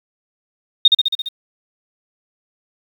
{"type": "tone with echo", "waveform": "sine", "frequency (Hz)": 3693, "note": "A#7", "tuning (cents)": -17, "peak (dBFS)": -4, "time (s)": [0.85, 0.88], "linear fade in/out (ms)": 5, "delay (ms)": 68, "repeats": 6, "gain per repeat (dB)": -3, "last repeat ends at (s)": 1.288, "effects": ["7-bit"]}